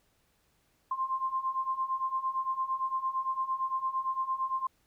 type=beating tone pair; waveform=sine; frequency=1046.5 / 1055.3 Hz; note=C6 / C6; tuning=0 / +14 cents; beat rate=8.8 Hz; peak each=-34 / -31 dBFS; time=0.91-4.67 s; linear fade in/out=5 ms; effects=pink hiss -71 dBFS RMS until 4.86 s

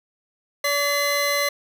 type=tone pair together; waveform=25% pulse; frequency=572.7 / 2041 Hz; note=D5 / C7; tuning=-44 / -44 cents; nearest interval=octave + minor seventh; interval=2200 cents; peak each=-19 dBFS; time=0.64-1.49 s; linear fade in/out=5 ms; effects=none

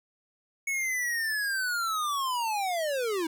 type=linear sweep; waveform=square; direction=down; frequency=2217 to 311.1 Hz; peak=-28 dBFS; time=0.67-3.27 s; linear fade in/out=5 ms; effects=none

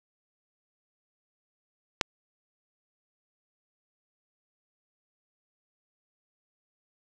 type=click; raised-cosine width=0.2 ms; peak=-5 dBFS; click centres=2.012 s; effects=none

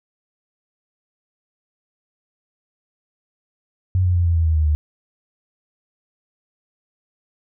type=tone with pitch steps; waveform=sine; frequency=92.5 / 89.81 / 87.21 / 84.68 / 82.22 / 79.83 / 77.51 / 75.26 Hz; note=F#2 / F2 / F2 / E2 / E2 / D#2 / D#2 / D2; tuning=0 / +49 / -2 / +47 / -4 / +45 / -6 / +43 cents; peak=-14 dBFS; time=3.95-4.75 s; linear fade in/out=0 ms; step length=100 ms; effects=none

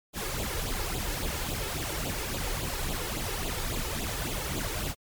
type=noise with flanger; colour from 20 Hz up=pink; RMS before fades=-32 dBFS; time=0.13-4.95 s; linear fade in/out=50 ms; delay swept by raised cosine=0.26 to 2.36 ms; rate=3.6 Hz; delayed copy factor=+0.7; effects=MP3 96 kbps

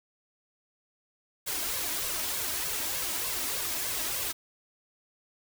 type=noise with flanger; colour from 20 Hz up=white; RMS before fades=-32 dBFS; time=1.46-4.33 s; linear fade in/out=20 ms; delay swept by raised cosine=1.8 to 3.2 ms; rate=3.3 Hz; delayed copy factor=+0.65; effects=none

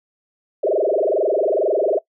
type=tone with frequency modulation; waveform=sine; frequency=514 Hz; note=C5; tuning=31 cents flat; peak=-15 dBFS; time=0.63-1.99 s; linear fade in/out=10 ms; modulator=22.2 Hz; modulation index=6.4; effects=noise-tail reverb RT60 0.1 s tail -20 dB re dry

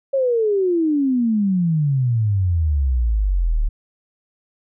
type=exponential sweep; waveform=sine; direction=down; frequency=554.4 to 35.26 Hz; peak=-15 dBFS; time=0.13-3.69 s; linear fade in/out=10 ms; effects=none

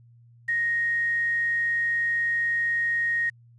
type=tone with quantisation; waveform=sine; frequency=1868 Hz; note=A#6; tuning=3 cents sharp; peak=-22 dBFS; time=0.48-3.3 s; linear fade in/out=10 ms; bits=8; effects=added 118 Hz sine -51 dBFS peak until 3.58 s + resampled to 22050 Hz

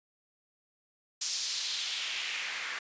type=noise with band-pass filter sweep; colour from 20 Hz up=white; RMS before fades=-35 dBFS; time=1.21-2.79 s; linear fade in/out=5 ms; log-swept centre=5700 to 1700 Hz; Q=2; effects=resampled to 16000 Hz

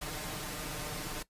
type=noise with comb filter; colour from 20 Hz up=pink; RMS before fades=-39 dBFS; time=0.01-1.23 s; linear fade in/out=10 ms; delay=6.6 ms; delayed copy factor=+0.75; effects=noise-tail reverb RT60 0.1 s tail -17 dB re dry + resampled to 32000 Hz

